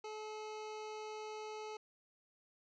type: tone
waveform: 25% pulse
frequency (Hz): 429.9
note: A4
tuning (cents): -40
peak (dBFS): -40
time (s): 0.04-1.77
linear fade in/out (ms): 5
effects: resampled to 16000 Hz + 13-bit